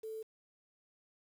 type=tone with quantisation; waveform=sine; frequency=440 Hz; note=A4; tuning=in tune; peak=-40 dBFS; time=0.03-0.23 s; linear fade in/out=10 ms; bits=10; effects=none